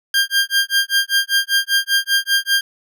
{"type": "tone with tremolo", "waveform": "20% pulse", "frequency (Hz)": 1600, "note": "G6", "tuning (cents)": 35, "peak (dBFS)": -7, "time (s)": [0.14, 2.61], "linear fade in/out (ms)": 2, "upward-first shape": "sine", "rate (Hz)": 5.1, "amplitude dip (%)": 100, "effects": []}